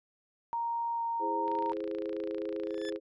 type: tone with pitch glide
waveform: sine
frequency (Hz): 932.3 to 926.4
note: A#5 to A#5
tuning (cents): 0 to -11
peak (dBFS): -30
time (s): 0.53-1.72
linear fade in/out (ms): 0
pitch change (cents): -11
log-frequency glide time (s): 0.95-1.01
type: chord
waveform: sine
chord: E augmented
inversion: none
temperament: equal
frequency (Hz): 329.6 / 415.3 / 523.3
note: E4 / G#4 / B#4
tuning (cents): 0 / 0 / 0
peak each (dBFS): -37 / -37 / -38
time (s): 1.19-3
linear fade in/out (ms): 50
type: click train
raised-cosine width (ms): 0.3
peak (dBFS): -32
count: 42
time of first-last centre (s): 1.48-2.96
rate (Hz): 27.7
type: tone with exponential growth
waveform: 20% pulse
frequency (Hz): 1736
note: A6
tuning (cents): -24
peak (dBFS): -33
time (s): 2.63-2.9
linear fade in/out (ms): 5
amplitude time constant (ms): 57
effects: resampled to 24000 Hz